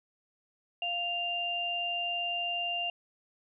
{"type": "tone pair together", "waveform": "sine", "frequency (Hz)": [698.5, 2792], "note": ["F5", "F7"], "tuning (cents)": [0, -1], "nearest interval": "2 octaves", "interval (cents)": 2399, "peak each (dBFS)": [-36, -31], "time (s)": [0.82, 2.9], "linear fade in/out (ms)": 2, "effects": []}